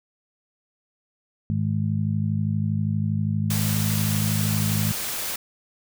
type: harmonic tone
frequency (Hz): 52.5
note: G#1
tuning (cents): +19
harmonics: 2 / 3 / 4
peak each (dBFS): -24 / -26 / -27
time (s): 1.5-4.92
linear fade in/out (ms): 0
type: noise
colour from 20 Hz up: white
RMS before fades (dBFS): -29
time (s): 3.5-5.36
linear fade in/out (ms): 5
effects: none